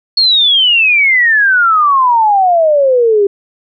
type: exponential sweep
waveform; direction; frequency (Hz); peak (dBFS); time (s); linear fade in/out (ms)
sine; down; 4370 to 392; -6; 0.17-3.27; 5
effects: none